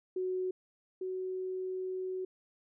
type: tone pair in turn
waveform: sine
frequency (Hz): 370 / 372.6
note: F#4 / F#4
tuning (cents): 0 / +12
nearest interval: unison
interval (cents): 12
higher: second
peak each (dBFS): -31 / -34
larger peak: first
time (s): 0.16-0.51 / 1.01-2.25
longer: second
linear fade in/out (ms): 5
effects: none